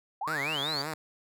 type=linear sweep; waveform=sine; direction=up; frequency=723 to 4699 Hz; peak=-30 dBFS; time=0.21-0.82 s; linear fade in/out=5 ms
type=tone with vibrato; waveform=5% pulse; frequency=147.8 Hz; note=D3; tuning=11 cents sharp; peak=-22 dBFS; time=0.27-0.94 s; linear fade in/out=5 ms; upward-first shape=sine; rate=5.2 Hz; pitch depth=130 cents each way
effects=none

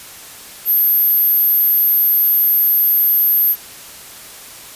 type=tone; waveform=sine; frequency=12870 Hz; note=G9; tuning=44 cents sharp; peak=-10 dBFS; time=0.65-3.56 s; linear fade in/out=50 ms; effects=white hiss -36 dBFS RMS until 4.75 s + resampled to 32000 Hz

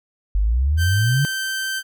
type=exponential sweep; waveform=sine; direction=up; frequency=46.7 to 146.83 Hz; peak=-15 dBFS; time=0.35-1.25 s; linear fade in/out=0 ms
type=tone; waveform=sawtooth; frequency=1554 Hz; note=G6; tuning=16 cents flat; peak=-19 dBFS; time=0.77-1.83 s; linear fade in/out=50 ms
effects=none

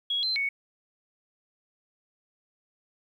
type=tone with pitch steps; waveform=sine; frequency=3324 / 4100 / 2221 Hz; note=G#7 / C8 / C#7; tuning=+1 / -36 / +3 cents; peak=-25 dBFS; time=0.1-0.49 s; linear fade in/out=5 ms; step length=130 ms; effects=10-bit

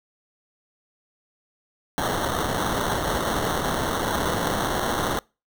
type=noise with sample-and-hold; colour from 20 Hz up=blue; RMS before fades=-25 dBFS; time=1.98-5.19 s; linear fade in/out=0 ms; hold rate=2450 Hz; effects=noise-tail reverb RT60 0.3 s tail -26 dB re dry

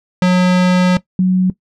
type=tone pair in turn; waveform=square / sine; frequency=181.6 / 184.88 Hz; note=F#3 / F#3; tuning=-32 / -1 cents; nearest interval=unison; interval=31 cents; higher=second; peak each=-9 dBFS; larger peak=neither; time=0.22-0.97 / 1.19-1.5 s; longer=first; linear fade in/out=2 ms; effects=noise-tail reverb RT60 0.1 s tail -17 dB re dry + low-pass 5000 Hz 12 dB/octave

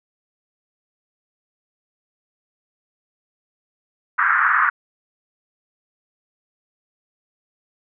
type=band-pass noise; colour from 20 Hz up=white; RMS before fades=-17 dBFS; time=4.18-4.7 s; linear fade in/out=10 ms; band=1100 to 1700 Hz; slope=48 dB/octave; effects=none

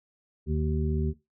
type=harmonic tone; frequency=76.5 Hz; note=D#2; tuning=29 cents flat; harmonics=1 / 2 / 3 / 5; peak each=-27 / -30 / -32 / -34 dBFS; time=0.46-1.14 s; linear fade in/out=50 ms; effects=noise-tail reverb RT60 0.2 s tail -17 dB re dry

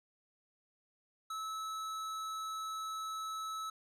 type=tone with hard clipping; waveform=triangle; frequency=1300 Hz; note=E6; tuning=24 cents flat; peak=-40 dBFS; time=1.3-3.7 s; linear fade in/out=5 ms; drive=18 dB; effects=none

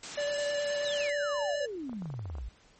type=high-pass noise; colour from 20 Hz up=white; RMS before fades=-40 dBFS; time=0.03-1.1 s; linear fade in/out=2 ms; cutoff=110 Hz; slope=24 dB/octave
type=tone with vibrato; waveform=square; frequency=580 Hz; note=D5; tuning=22 cents flat; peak=-30 dBFS; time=0.17-1.66 s; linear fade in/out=10 ms; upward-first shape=square; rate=9.4 Hz; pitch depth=10 cents each way
type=exponential sweep; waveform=sine; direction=down; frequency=4077 to 51.91 Hz; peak=-35 dBFS; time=0.85-2.49 s; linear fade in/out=5 ms
type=clicks; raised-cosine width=1 ms; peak=-32 dBFS; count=11; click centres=1.895 / 1.931 / 2.022 / 2.057 / 2.102 / 2.14 / 2.193 / 2.256 / 2.3 / 2.353 / 2.384 s
effects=pink hiss -61 dBFS RMS until 2.79 s + MP3 32 kbps

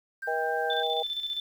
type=tone; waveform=sine; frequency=1576 Hz; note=G6; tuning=9 cents sharp; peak=-32 dBFS; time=0.22-0.83 s; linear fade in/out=10 ms
type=harmonic tone; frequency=159.2 Hz; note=D#3; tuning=40 cents sharp; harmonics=3 / 4 / 5; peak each=-31 / -33 / -30 dBFS; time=0.27-1.03 s; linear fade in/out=10 ms
type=tone with tremolo; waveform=sine; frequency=3529 Hz; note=A7; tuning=4 cents sharp; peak=-28 dBFS; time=0.7-1.4 s; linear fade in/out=2 ms; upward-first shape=square; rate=15 Hz; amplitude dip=55%
effects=9-bit

